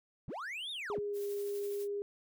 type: linear two-way sweep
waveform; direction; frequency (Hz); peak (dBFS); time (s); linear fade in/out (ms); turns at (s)
triangle; up then down; 81.2 to 3761 to 81.2; -37; 0.28-0.99; 0; 0.71
type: tone with pitch glide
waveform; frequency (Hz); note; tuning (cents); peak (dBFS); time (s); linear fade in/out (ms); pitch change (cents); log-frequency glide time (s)
sine; 412 to 406.1; G#4 to G#4; -14 to -39; -34; 0.9-2.02; 0; -25; 1.01-1.19
type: noise with tremolo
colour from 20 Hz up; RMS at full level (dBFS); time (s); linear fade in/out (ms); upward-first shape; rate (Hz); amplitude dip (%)
blue; -50; 1.13-1.88; 50; sine; 12; 35
effects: none